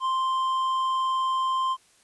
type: tone with hard clipping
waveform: sine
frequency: 1046.5 Hz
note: C6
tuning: in tune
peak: -24 dBFS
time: 0-1.77 s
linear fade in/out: 50 ms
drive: 5 dB
effects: white hiss -60 dBFS RMS until 2.03 s + resampled to 24000 Hz